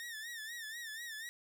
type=tone with vibrato; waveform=sawtooth; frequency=1817 Hz; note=A#6; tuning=45 cents flat; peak=-39 dBFS; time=0-1.29 s; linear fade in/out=0 ms; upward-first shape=sine; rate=4.1 Hz; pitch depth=97 cents each way; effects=none